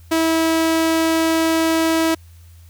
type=tone; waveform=sawtooth; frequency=324.8 Hz; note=E4; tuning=26 cents flat; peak=-11 dBFS; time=0.11-2.15 s; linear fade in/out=10 ms; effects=added 84 Hz sine -41 dBFS peak until 2.69 s + white hiss -55 dBFS RMS until 2.69 s